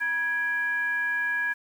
sine tone with frequency modulation, 1661.2 Hz, G#6, in tune, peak -24 dBFS, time 0-1.54 s, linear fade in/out 20 ms, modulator 701 Hz, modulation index 0.41, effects 9-bit

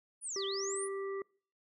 sine linear two-way sweep, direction down then up, 10130 to 2992 to 10130 Hz, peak -37 dBFS, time 0.21-0.89 s, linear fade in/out 50 ms, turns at 0.45 s
harmonic tone, 391.5 Hz, G4, 2 cents flat, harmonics 1 / 3 / 5, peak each -36 / -46 / -50 dBFS, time 0.36-1.22 s, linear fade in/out 2 ms
effects noise-tail reverb RT60 0.5 s tail -26 dB re dry

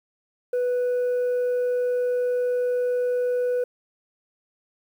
sine tone, 493.9 Hz, B4, in tune, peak -18 dBFS, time 0.53-3.64 s, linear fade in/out 5 ms, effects tanh soft clip ceiling -20 dBFS + 9-bit

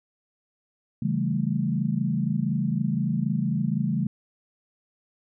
sine chord, A dominant seventh, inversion first, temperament equal, 138.59 / 164.81 / 196 / 220 Hz, C#3 / E3 / G3 / A3, 0 / 0 / 0 / 0 cents, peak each -28 dBFS, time 1.02-4.07 s, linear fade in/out 5 ms, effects none

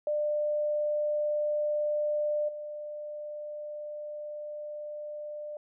sine tone with level steps, 597 Hz, D5, 28 cents sharp, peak -26 / -36 dBFS, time 0.07-5.57 s, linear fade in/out 2 ms, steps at 2.48 s, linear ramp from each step 10 ms, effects none

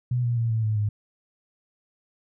sine tone with pitch steps, 123.47 / 119.47 / 115.6 / 111.86 / 108.23 / 104.73 Hz, B2 / A#2 / A#2 / A2 / A2 / G#2, 0 / +43 / -14 / +29 / -28 / +15 cents, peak -21 dBFS, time 0.11-0.89 s, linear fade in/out 5 ms, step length 130 ms, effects none

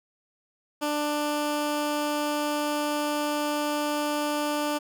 15% pulse tone, 295.9 Hz, D4, 13 cents sharp, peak -19 dBFS, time 0.81-4.79 s, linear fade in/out 20 ms, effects none

